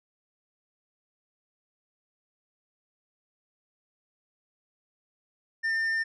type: tone with tanh clipping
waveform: triangle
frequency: 1803 Hz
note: A6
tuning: 42 cents sharp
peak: -26 dBFS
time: 5.63-6.04 s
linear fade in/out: 20 ms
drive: 9 dB
effects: none